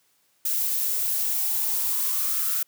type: noise with high-pass filter sweep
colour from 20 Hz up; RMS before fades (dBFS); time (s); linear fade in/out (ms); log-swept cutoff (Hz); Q
violet; -25; 0.45-2.63; 5; 470 to 1400; 7.9
effects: white hiss -66 dBFS RMS until 2.67 s + high-pass 100 Hz 12 dB/octave